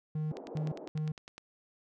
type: tone bursts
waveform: triangle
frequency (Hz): 154.2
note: D#3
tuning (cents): -15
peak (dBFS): -29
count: 3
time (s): 0.15-1.12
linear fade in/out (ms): 5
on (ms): 170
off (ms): 230
type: band-pass noise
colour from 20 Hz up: pink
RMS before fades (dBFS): -45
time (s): 0.31-0.88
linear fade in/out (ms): 0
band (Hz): 280 to 690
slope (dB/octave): 24
type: click train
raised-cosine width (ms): 0.2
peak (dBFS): -29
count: 11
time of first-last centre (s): 0.37-1.38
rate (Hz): 9.9
effects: none